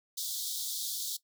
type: high-pass noise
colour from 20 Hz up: pink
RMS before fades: -36 dBFS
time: 0.17-1.17 s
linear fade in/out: 10 ms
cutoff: 3400 Hz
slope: 96 dB/octave
effects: noise-tail reverb RT60 0.1 s tail -17 dB re dry